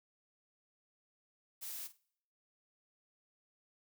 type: noise with echo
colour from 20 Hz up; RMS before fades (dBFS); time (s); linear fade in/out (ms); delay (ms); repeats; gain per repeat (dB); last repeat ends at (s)
blue; -44; 1.61-1.88; 20; 49; 2; -14; 1.978
effects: noise-tail reverb RT60 0.7 s tail -25 dB re dry